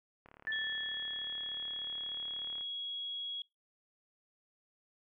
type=click train; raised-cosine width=0.5 ms; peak=-39 dBFS; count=87; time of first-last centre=0.26-2.61 s; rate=36.6 Hz
type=tone with exponential decay; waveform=sine; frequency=1760 Hz; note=A6; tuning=in tune; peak=-33 dBFS; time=0.47-2.64 s; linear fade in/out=0 ms; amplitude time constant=470 ms
type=tone; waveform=sine; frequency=3322 Hz; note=G#7; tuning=in tune; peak=-37 dBFS; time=0.52-3.42 s; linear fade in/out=2 ms
effects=noise-tail reverb RT60 0.2 s tail -24 dB re dry